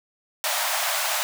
pink high-pass noise, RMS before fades -25 dBFS, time 0.44-1.23 s, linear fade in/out 0 ms, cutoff 590 Hz, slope 96 dB/octave, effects none

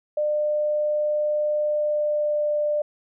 sine tone with pitch glide, 600 to 595.5 Hz, D5 to D5, +37 to +24 cents, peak -20 dBFS, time 0.17-2.82 s, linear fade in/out 5 ms, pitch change -13 cents, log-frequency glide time 1.6-2.51 s, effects none

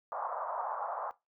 white band-pass noise, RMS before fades -37 dBFS, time 0.12-1.11 s, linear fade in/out 0 ms, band 580 to 1200 Hz, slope 48 dB/octave, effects noise-tail reverb RT60 0.2 s tail -18 dB re dry

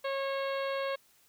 harmonic tone, 546 Hz, C#5, 26 cents flat, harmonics 1 / 2 / 3 / 4 / 5 / 6 / 7 / 8, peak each -32 / -38 / -42 / -44 / -46 / -48 / -49 / -50 dBFS, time 0.04-0.96 s, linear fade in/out 10 ms, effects white hiss -65 dBFS RMS until 1.28 s

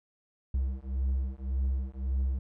triangle beating tone pair, 65 / 66.8 Hz, C2 / C2, -11 / +36 cents, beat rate 1.8 Hz, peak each -29 dBFS, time 0.54-2.39 s, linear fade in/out 5 ms, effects none

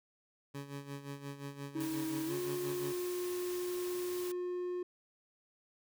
20% pulse tone with tremolo, 140.7 Hz, C#3, 26 cents sharp, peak -35 dBFS, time 0.54-2.93 s, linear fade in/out 10 ms, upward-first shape sine, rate 5.7 Hz, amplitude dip 70%
triangle tone with pitch glide, 319.1 to 358.2 Hz, D#4 to F4, +44 to +44 cents, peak -33 dBFS, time 1.75-4.83 s, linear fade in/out 5 ms, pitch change +200 cents, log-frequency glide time 2.26-2.34 s
white noise, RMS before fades -47 dBFS, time 1.8-4.32 s, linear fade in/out 5 ms
effects none

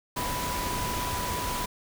sine tone in noise, 987.8 Hz, B5, in tune, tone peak -32 dBFS, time 0.16-1.66 s, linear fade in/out 10 ms, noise pink, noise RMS -32 dBFS, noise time 0.16-1.66 s, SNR -3 dB, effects none

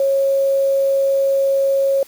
sine tone with quantisation, 547 Hz, C#5, 23 cents flat, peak -13 dBFS, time 0-2.03 s, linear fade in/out 2 ms, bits 6, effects white hiss -46 dBFS RMS until 2.07 s + Opus 48 kbps

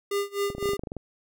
square tone with tremolo, 402.6 Hz, G4, 46 cents sharp, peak -24 dBFS, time 0.11-0.77 s, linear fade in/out 5 ms, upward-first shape sine, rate 3.9 Hz, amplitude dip 95%
clicks, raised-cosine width 2 ms, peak -21 dBFS, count 12, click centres 0.502 / 0.55 / 0.582 / 0.627 / 0.657 / 0.691 / 0.734 / 0.794 / 0.836 / 0.872 / 0.919 / 0.967 s
effects none

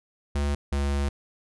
square tone pair in turn, 71.6 / 70.41 Hz, D2 / C#2, -43 / +28 cents, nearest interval unison, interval 29 cents, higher first, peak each -24 dBFS, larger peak neither, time 0.35-0.55 / 0.72-1.09 s, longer second, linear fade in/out 5 ms, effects resampled to 24000 Hz

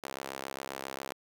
sawtooth tone with high-pass filter, 67.4 Hz, C#2, 48 cents flat, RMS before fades -41 dBFS, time 0.03-1.13 s, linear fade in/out 10 ms, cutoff 510 Hz, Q 0.85, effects 10-bit

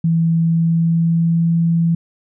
sine tone with pitch glide, 165 to 167.11 Hz, E3 to E3, +2 to +24 cents, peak -12 dBFS, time 0.04-1.95 s, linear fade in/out 5 ms, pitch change +22 cents, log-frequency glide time 0.36-1.49 s, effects none

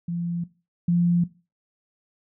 sine tone pair in turn, 171.8 / 173.4 Hz, F3 / F3, -28 / -12 cents, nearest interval unison, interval 16 cents, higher second, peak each -25 / -17 dBFS, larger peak second, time 0.08-0.44 / 0.88-1.24 s, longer neither, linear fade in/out 5 ms, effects noise-tail reverb RT60 0.3 s tail -17 dB re dry

